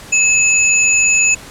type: tone pair together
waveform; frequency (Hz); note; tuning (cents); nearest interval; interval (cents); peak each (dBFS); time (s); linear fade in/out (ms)
sine; 2584 / 6898; E7 / A8; -35 / -35; octave + perfect fourth; 1700; -12; 0.12-1.35; 10
effects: pink hiss -35 dBFS RMS until 1.5 s + low-pass 11000 Hz 12 dB/octave